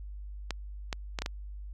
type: clicks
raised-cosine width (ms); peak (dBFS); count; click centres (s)
0.2; -15; 5; 0.507 / 0.928 / 1.188 / 1.22 / 1.261
effects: added 50 Hz sine -39 dBFS peak until 1.73 s